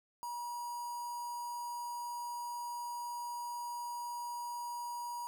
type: tone with notch filter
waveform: square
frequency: 959 Hz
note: A#5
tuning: 49 cents sharp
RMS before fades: -41 dBFS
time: 0.23-5.27 s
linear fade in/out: 0 ms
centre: 3000 Hz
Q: 1
effects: none